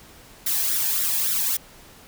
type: noise with flanger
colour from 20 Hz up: blue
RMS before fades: -23 dBFS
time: 0.46-1.57 s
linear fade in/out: 5 ms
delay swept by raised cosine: 0.54 to 1.22 ms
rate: 3.6 Hz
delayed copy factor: +0.55
effects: pink hiss -48 dBFS RMS until 2.07 s